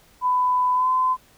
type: tone with pitch glide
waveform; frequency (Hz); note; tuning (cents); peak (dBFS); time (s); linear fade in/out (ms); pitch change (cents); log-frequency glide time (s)
sine; 1000 to 1022.8; B5 to C6; +21 to -40; -17; 0.21-1.17; 50; +39; 0.74-0.88
effects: pink hiss -55 dBFS RMS until 1.37 s